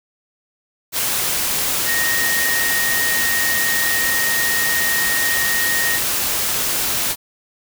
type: tone in noise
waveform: sine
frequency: 1862 Hz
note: A#6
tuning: 2 cents flat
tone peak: -19 dBFS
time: 1.85-6 s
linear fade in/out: 50 ms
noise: white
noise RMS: -20 dBFS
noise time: 0.92-7.16 s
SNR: -2 dB
effects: none